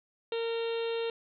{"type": "harmonic tone with a mistuned harmonic", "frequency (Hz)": 460, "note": "A#4", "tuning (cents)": -23, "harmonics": [1, 2, 3, 4, 5, 6, 7, 8, 9], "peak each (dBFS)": [-30, -44, -47, -50, -50, -44, -47, -45, -52], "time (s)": [0.32, 1.1], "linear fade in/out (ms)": 2, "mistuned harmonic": 7, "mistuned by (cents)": -20, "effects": []}